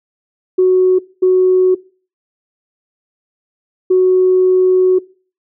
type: tone bursts at uneven times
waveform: sine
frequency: 370 Hz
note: F#4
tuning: in tune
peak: -6 dBFS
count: 3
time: 0.58-0.99 / 1.22-1.75 / 3.9-4.99 s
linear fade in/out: 10 ms
effects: noise-tail reverb RT60 0.4 s tail -22 dB re dry + tanh soft clip ceiling -2 dBFS